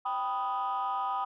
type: chord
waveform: sine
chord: G augmented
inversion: none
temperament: equal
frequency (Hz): 784 / 987.8 / 1244.5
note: G5 / B5 / D#6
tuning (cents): 0 / 0 / 0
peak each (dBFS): -32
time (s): 0.05-1.25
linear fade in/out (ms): 10
effects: tanh soft clip ceiling -24 dBFS